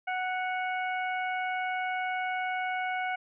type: harmonic tone with a mistuned harmonic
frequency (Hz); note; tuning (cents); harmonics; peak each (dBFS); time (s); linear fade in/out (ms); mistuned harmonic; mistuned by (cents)
740; F#5; 0; 1 / 2 / 3 / 4; -31 / -35 / -36 / -47; 0.07-3.16; 10; 4; -48
effects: none